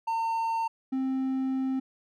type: tone pair in turn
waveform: triangle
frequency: 908 / 263.6 Hz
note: A#5 / C4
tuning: -46 / +13 cents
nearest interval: octave + major sixth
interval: 2141 cents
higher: first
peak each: -24 dBFS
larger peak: neither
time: 0.07-0.68 / 0.92-1.8 s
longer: second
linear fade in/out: 10 ms
effects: none